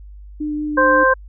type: tone with vibrato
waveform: sine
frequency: 300 Hz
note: D4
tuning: 37 cents sharp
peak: -20 dBFS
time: 0.4-1.04 s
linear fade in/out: 10 ms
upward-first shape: sine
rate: 5.3 Hz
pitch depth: 10 cents each way
type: harmonic tone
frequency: 523.3 Hz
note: C5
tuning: in tune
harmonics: 1 / 2 / 3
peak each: -15 / -15 / -15 dBFS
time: 0.77-1.14 s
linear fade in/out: 10 ms
effects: added 50 Hz sine -35 dBFS peak until 1.28 s